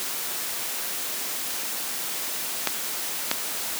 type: clicks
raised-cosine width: 0.2 ms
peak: -3 dBFS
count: 2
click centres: 2.673 / 3.314 s
effects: white hiss -30 dBFS RMS until 3.79 s + high-pass 200 Hz 12 dB/octave